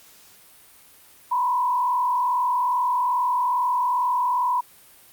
sine tone with frequency modulation, 987.8 Hz, B5, in tune, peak -19 dBFS, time 1.31-4.61 s, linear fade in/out 10 ms, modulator 42.4 Hz, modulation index 0.9, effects white hiss -51 dBFS RMS until 5.12 s + Opus 48 kbps

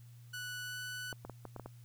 sawtooth tone with pitch glide, 1480 to 1489.4 Hz, F#6 to F#6, 0 to +11 cents, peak -37 dBFS, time 0.33-1.13 s, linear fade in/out 10 ms, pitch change +11 cents, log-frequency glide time 0.63-0.79 s
clicks, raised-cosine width 1 ms, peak -30 dBFS, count 7, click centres 1.128 / 1.25 / 1.297 / 1.453 / 1.563 / 1.597 / 1.66 s
effects added 119 Hz sine -52 dBFS peak until 1.84 s + white hiss -68 dBFS RMS until 1.84 s

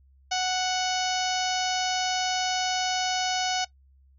harmonic tone, 740 Hz, F#5, in tune, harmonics 1 / 2 / 3 / 4 / 5 / 6 / 7 / 8 / 9, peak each -27 / -34 / -36 / -33 / -37 / -35 / -34 / -35 / -40 dBFS, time 0.31-3.65 s, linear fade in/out 10 ms, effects noise-tail reverb RT60 0.1 s tail -19 dB re dry + added 67 Hz sine -55 dBFS peak until 4.18 s

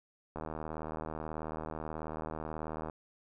click train, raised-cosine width 1 ms, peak -25 dBFS, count 200, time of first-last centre 0.36-2.898 s, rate 78.4 Hz, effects none

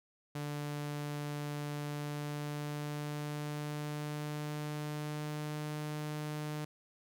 sawtooth tone with pitch glide, 146.83 to 150.87 Hz, D3 to D3, 0 to +47 cents, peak -33 dBFS, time 0.35-6.65 s, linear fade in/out 5 ms, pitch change +47 cents, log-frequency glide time 1.83-5.74 s, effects none

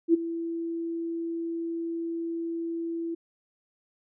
sine tone with ADSR envelope, 333.5 Hz, E4, 20 cents sharp, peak -14 dBFS, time 0.08-3.15 s, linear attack 59 ms, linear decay 15 ms, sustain -15 dB, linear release 10 ms, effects none

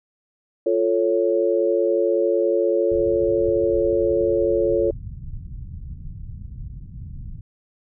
sine chord, F augmented, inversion none, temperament equal, 349.2 / 440 / 554.4 Hz, F4 / A4 / C#5, 0 / 0 / 0 cents, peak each -21 dBFS, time 0.66-4.91 s, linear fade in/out 5 ms
pink low-pass noise, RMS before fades -34 dBFS, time 2.91-7.41 s, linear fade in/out 5 ms, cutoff 150 Hz, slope 24 dB/octave
effects none

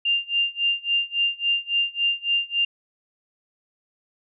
sine tone with tremolo, 2794 Hz, F7, in tune, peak -17 dBFS, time 0.05-2.65 s, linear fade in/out 5 ms, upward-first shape sine, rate 3.6 Hz, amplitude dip 95%, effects none

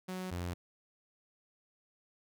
sawtooth tone pair in turn, 184.9 / 87.97 Hz, F#3 / F2, -1 / +13 cents, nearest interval octave + minor second, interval 1286 cents, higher first, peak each -34 / -32 dBFS, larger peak second, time 0.08-0.31 / 0.31-0.54 s, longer neither, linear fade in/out 10 ms, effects none

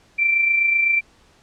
sine tone with amplitude modulation, 2349 Hz, D7, in tune, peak -13 dBFS, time 0.18-1.01 s, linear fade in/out 20 ms, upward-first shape sine, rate 27.9 Hz, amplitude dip 45%, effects pink hiss -55 dBFS RMS until 1.42 s + low-pass 7000 Hz 12 dB/octave

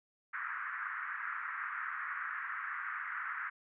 pink band-pass noise, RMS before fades -40 dBFS, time 0.33-3.5 s, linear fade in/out 10 ms, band 1200 to 1900 Hz, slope 48 dB/octave, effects none

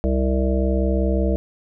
harmonic tone, 65.41 Hz, C2, in tune, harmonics 1 / 3 / 5 / 7 / 9 / 10, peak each -19 / -24 / -26 / -27 / -27 / -32 dBFS, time 0.04-1.36 s, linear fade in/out 0 ms, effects none

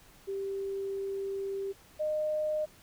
sine tone pair in turn, 392 / 612.5 Hz, G4 / D#5, 0 / -27 cents, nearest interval minor sixth, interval 773 cents, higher second, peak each -32 / -28 dBFS, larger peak second, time 0.27-1.73 / 1.99-2.66 s, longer first, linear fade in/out 20 ms, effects pink hiss -58 dBFS RMS until 2.82 s

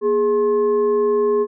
sine tone with frequency modulation, 415.3 Hz, G#4, in tune, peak -14 dBFS, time 0.01-1.47 s, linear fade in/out 50 ms, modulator 653 Hz, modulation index 0.44, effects none

